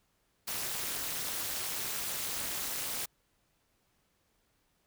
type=noise with amplitude modulation; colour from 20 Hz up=white; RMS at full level=-32 dBFS; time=0.47-3.06 s; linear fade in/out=10 ms; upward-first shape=sine; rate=263 Hz; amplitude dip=95%; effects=pink hiss -74 dBFS RMS until 4.86 s